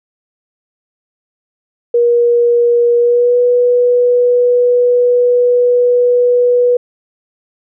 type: tone with pitch glide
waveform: sine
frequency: 476.3 to 489.4 Hz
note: A#4 to B4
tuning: +37 to -16 cents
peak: -7 dBFS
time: 1.94-6.77 s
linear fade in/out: 5 ms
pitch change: +47 cents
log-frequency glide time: 2.98-3.38 s
effects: none